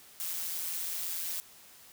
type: noise with amplitude modulation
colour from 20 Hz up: blue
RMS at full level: -33 dBFS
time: 0.2-1.4 s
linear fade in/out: 0 ms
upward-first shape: sine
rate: 172 Hz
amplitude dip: 60%
effects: white hiss -55 dBFS RMS until 1.92 s